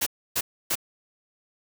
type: noise bursts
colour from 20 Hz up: white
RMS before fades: -25 dBFS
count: 3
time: 0.01-0.755 s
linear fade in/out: 10 ms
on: 55 ms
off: 290 ms
effects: none